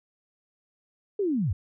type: linear sweep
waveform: sine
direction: down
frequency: 425.4 to 73.42 Hz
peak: -23 dBFS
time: 1.19-1.53 s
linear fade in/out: 5 ms
effects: none